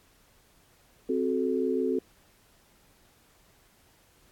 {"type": "chord", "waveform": "sine", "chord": "F# diminished", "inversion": "second", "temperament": "equal with one note detuned", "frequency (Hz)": [261.6, 370, 436], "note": ["C4", "F#4", "A4"], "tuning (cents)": [0, 0, -16], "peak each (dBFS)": -29, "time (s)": [1.09, 1.99], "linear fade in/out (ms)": 5, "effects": ["pink hiss -62 dBFS RMS until 4.31 s", "AAC 64 kbps"]}